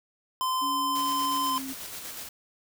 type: tone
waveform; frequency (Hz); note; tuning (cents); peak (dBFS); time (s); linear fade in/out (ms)
square; 1031; C6; -26; -26; 0.41-1.58; 0
type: tone with pitch glide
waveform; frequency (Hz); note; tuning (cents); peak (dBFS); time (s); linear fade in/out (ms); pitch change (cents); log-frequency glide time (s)
sine; 279.7 to 266.9; C#4 to C4; +16 to +35; -35; 0.61-1.74; 20; -81; 1.47-1.54
type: noise with tremolo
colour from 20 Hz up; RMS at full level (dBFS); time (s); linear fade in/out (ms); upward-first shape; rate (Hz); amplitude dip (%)
white; -38; 0.95-2.29; 5; square; 8.2; 30
effects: none